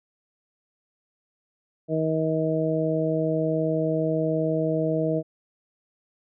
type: harmonic tone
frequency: 158.7 Hz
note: D#3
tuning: 35 cents sharp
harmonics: 1 / 2 / 3 / 4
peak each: -27 / -27 / -27 / -27 dBFS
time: 1.88-5.23 s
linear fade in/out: 50 ms
effects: none